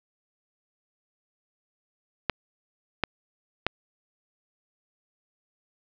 clicks, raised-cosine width 0.3 ms, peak -6 dBFS, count 3, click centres 2.297 / 3.037 / 3.666 s, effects low-pass 4000 Hz 12 dB/octave

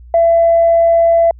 sine tone, 671 Hz, E5, 31 cents sharp, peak -6 dBFS, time 0.14-1.31 s, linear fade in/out 2 ms, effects tanh soft clip ceiling -2 dBFS + added 60 Hz sine -34 dBFS peak until 1.39 s

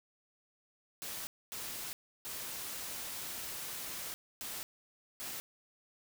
white noise bursts at uneven times, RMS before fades -42 dBFS, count 5, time 1.02-1.27 / 1.52-1.93 / 2.25-4.14 / 4.41-4.63 / 5.2-5.4 s, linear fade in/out 0 ms, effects none

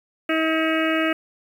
harmonic tone, 319.7 Hz, D#4, 47 cents sharp, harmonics 1 / 2 / 4 / 5 / 6 / 7 / 8 / 9, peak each -22 / -25 / -28 / -29 / -30 / -30 / -31 / -32 dBFS, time 0.29-1.13 s, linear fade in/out 5 ms, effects 8-bit

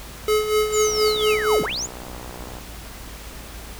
square tone with tremolo, 427.1 Hz, G#4, 48 cents sharp, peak -16 dBFS, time 0.28-1.66 s, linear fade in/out 2 ms, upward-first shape sine, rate 4.2 Hz, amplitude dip 65%
sine linear two-way sweep, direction down then up, 7340 to 116.54 to 7340 Hz, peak -24 dBFS, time 0.72-1.87 s, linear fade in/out 20 ms, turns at 1.62 s
click train, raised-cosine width 1 ms, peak -23 dBFS, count 107, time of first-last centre 0.87-2.585 s, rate 61.8 Hz
effects added 55 Hz sine -39 dBFS peak until 3.79 s + pink hiss -39 dBFS RMS until 3.79 s

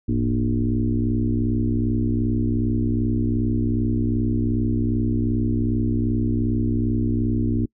sine tone with frequency modulation, 169.6 Hz, E3, 50 cents sharp, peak -18 dBFS, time 0.08-7.66 s, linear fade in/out 10 ms, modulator 62.6 Hz, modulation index 2.4, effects noise-tail reverb RT60 0.1 s tail -26 dB re dry

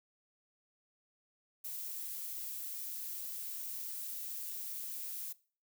violet noise, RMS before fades -42 dBFS, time 1.64-5.33 s, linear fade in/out 10 ms, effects noise-tail reverb RT60 0.4 s tail -20 dB re dry

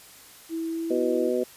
sine tone with pitch glide, 327.3 to 331.9 Hz, E4 to E4, -12 to +12 cents, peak -27 dBFS, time 0.49-1.32 s, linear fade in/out 50 ms, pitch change +24 cents, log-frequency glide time 0.67-0.97 s
harmonic tone, 124.2 Hz, B2, 10 cents sharp, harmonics 2 / 3 / 4 / 5, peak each -30 / -26 / -27 / -31 dBFS, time 0.9-1.44 s, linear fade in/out 10 ms
effects white hiss -49 dBFS RMS until 1.56 s + resampled to 32000 Hz

